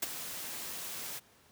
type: noise with ADSR envelope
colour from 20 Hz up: white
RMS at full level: -30 dBFS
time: 0.02-1.2 s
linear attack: 9 ms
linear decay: 20 ms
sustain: -11 dB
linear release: 24 ms
effects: pink hiss -63 dBFS RMS until 1.51 s + high-pass 80 Hz 12 dB/octave